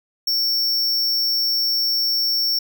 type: tone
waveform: square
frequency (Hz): 5460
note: F8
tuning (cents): -40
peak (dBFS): -18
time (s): 0.27-2.59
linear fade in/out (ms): 5
effects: none